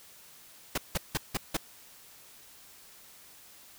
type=noise bursts; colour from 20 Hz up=pink; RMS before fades=-29 dBFS; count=5; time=0.75-1.57 s; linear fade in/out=5 ms; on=28 ms; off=170 ms; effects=white hiss -54 dBFS RMS until 3.78 s